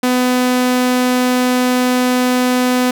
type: tone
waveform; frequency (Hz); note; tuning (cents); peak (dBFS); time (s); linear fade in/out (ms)
sawtooth; 250.7; B3; +26; -8; 0.03-2.91; 5
effects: none